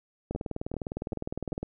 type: two click trains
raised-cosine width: 2 ms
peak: -19 / -21 dBFS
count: 27 / 4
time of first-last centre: 0.31-1.63 / 0.35-1.522 s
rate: 19.7 / 2.56 Hz
effects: none